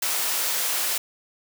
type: high-pass noise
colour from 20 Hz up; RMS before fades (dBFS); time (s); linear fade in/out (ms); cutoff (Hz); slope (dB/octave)
white; -25; 0.02-0.98; 5; 470; 12
effects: none